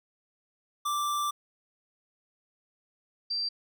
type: tone pair in turn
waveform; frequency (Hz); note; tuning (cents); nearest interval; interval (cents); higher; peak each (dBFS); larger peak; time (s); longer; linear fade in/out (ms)
square / sine; 1174.7 / 4699; D6 / D8; 0 / 0; 2 octaves; 2400; second; -28; neither; 0.85-1.31 / 3.3-3.49; first; 10
effects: none